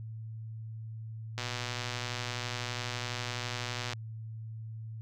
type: click train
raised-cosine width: 0.2 ms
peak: -18 dBFS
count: 315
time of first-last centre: 1.38-3.933 s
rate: 123 Hz
effects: added 111 Hz sine -39 dBFS peak until 5.01 s